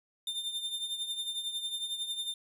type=tone with tremolo; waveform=45% pulse; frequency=3606 Hz; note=A7; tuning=42 cents sharp; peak=-31 dBFS; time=0.27-2.34 s; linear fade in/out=2 ms; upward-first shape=triangle; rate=11 Hz; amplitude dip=70%; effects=resampled to 32000 Hz